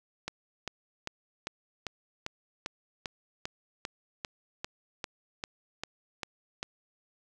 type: click train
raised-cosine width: 0.2 ms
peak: -17 dBFS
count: 17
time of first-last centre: 0.28-6.629 s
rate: 2.52 Hz
effects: none